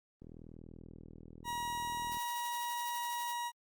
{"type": "click train", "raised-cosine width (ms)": 3, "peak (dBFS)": -38, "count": 80, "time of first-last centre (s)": [0.22, 2.171], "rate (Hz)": 40.5}
{"type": "tone", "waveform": "40% pulse", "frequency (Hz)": 955, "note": "A#5", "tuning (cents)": 42, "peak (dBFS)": -35, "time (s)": [1.44, 3.52], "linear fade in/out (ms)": 50}
{"type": "noise with tremolo", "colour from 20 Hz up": "blue", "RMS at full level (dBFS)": -46, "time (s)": [2.11, 3.33], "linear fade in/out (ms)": 10, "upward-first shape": "sine", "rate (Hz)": 12, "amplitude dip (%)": 60}
{"effects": ["Opus 32 kbps"]}